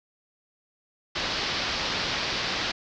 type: low-pass noise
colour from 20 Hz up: white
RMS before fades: -29 dBFS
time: 1.15-2.72 s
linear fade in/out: 10 ms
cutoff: 5200 Hz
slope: 48 dB/octave
effects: none